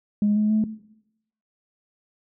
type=tone with pitch steps; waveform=sine; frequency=207.8 / 211.9 / 216.1 Hz; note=G#3 / G#3 / A3; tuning=+1 / +35 / -31 cents; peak=-16 dBFS; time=0.22-0.64 s; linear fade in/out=2 ms; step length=140 ms; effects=noise-tail reverb RT60 0.8 s tail -17 dB re dry + tanh soft clip ceiling -13 dBFS